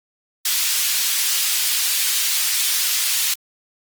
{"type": "high-pass noise", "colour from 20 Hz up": "pink", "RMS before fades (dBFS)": -20, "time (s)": [0.45, 3.34], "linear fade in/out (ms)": 5, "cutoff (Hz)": 3200, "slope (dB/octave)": 12, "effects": ["Opus 24 kbps"]}